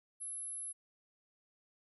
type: tone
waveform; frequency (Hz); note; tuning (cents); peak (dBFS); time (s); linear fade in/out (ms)
sine; 11000; F9; -27; -40; 0.2-0.73; 20
effects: none